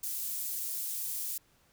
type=high-pass noise; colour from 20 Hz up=pink; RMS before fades=-36 dBFS; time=0.03-1.38 s; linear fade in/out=5 ms; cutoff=11000 Hz; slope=12 dB/octave; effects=pink hiss -67 dBFS RMS until 1.72 s